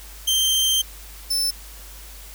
sawtooth tone pair in turn, 3143 / 5286 Hz, G7 / E8, +4 / +4 cents, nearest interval major sixth, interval 900 cents, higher second, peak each -14 / -17 dBFS, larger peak first, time 0.27-0.82 / 1.3-1.51 s, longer first, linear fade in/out 10 ms, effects added 50 Hz sine -40 dBFS peak until 2.34 s + white hiss -43 dBFS RMS until 2.34 s

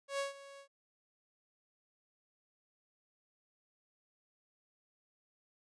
sawtooth tone with ADSR envelope, 555 Hz, C#5, 2 cents sharp, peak -29 dBFS, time 0.08-0.68 s, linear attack 110 ms, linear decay 140 ms, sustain -18 dB, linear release 86 ms, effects resampled to 22050 Hz

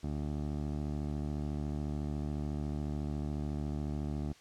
15% pulse tone with low-pass filter, 74 Hz, D2, 14 cents sharp, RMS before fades -36 dBFS, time 0.03-4.33 s, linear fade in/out 10 ms, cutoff 590 Hz, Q 0.65, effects white hiss -59 dBFS RMS until 4.4 s + low-pass 6000 Hz 12 dB/octave

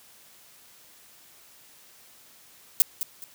violet noise with echo, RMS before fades -17 dBFS, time 2.8-2.82 s, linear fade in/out 0 ms, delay 210 ms, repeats 2, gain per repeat -11 dB, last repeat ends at 3.24 s, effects white hiss -54 dBFS RMS until 3.34 s + high-pass 60 Hz 12 dB/octave

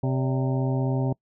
harmonic tone with a mistuned harmonic, 130.81 Hz, C3, in tune, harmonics 1 / 2 / 3 / 4 / 5 / 6 / 7, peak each -23 / -29 / -33 / -35 / -37 / -39 / -40 dBFS, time 0.03-1.13 s, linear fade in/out 5 ms, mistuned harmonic 4, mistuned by +150 cents, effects noise-tail reverb RT60 0.1 s tail -25 dB re dry

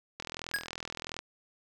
click train, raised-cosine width 0.2 ms, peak -20 dBFS, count 42, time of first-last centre 0.2-1.19 s, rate 41.4 Hz
square tone with exponential decay, 1652 Hz, G#6, 10 cents flat, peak -25 dBFS, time 0.54-0.67 s, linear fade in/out 1 ms, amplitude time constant 27 ms
effects none

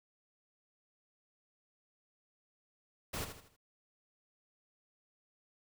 pink noise with echo, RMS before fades -39 dBFS, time 3.13-3.25 s, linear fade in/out 10 ms, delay 79 ms, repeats 4, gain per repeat -8 dB, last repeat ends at 3.566 s, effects none

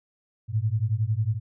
sine beating tone pair, 103.83 / 114.83 Hz, G#2 / A#2, 0 / -26 cents, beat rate 11 Hz, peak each -25 dBFS, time 0.48-1.4 s, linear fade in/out 50 ms, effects none

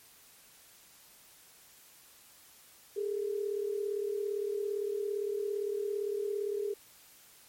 sine tone pair together, 405.9 / 443.5 Hz, G#4 / A4, -40 / +14 cents, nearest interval major second, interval 154 cents, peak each -32 / -37 dBFS, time 2.96-6.74 s, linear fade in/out 10 ms, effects white hiss -58 dBFS RMS until 7.48 s + MP3 64 kbps

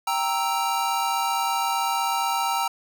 square chord, E diminished, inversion first, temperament equal, 784 / 932.3 / 1318.5 Hz, G5 / Bb5 / E6, 0 / 0 / 0 cents, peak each -28 / -26 / -29 dBFS, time 0.07-2.68 s, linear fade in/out 5 ms, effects none

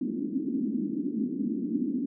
white band-pass noise, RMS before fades -30 dBFS, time 0.01-2.06 s, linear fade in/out 5 ms, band 210 to 300 Hz, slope 48 dB/octave, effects none

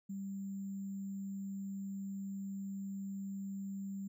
sine tone with sample-and-hold, 196 Hz, G3, in tune, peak -39 dBFS, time 0.09-4.08 s, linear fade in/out 10 ms, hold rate 7350 Hz, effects none

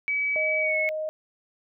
sine tone with pitch glide, 2283 to 2193 Hz, D7 to C#7, -50 to -19 cents, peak -23 dBFS, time 0.08-0.89 s, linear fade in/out 0 ms, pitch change -69 cents, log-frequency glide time 0.6-0.76 s
sine tone, 622.3 Hz, D#5, in tune, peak -27 dBFS, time 0.36-1.09 s, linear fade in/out 0 ms
effects none

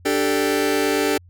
sawtooth chord, D suspended fourth, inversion none, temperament just, 293.7 / 391.6 / 440.5 Hz, D4 / G4 / A4, 0 / -2 / +2 cents, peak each -18 dBFS, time 0.05-1.18 s, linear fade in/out 10 ms, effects added 88 Hz sine -45 dBFS peak until 1.29 s

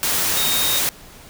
sine tone in noise, 3723 Hz, A#7, 3 cents flat, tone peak -22 dBFS, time 0.37-0.79 s, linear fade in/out 0 ms, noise white, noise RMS -20 dBFS, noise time 0.03-0.89 s, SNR -5 dB, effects pink hiss -43 dBFS RMS until 1.29 s

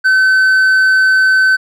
sine tone with hard clipping, 1527 Hz, G6, 46 cents flat, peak -8 dBFS, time 0.04-1.57 s, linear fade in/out 20 ms, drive 3 dB, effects none

